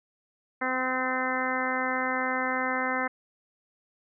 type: harmonic tone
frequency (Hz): 257.4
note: C4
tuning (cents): -28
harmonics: 1 / 2 / 3 / 4 / 5 / 6 / 7 / 8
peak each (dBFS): -34 / -34 / -34 / -34 / -34 / -34 / -34 / -34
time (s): 0.61-3.08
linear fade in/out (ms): 10
effects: none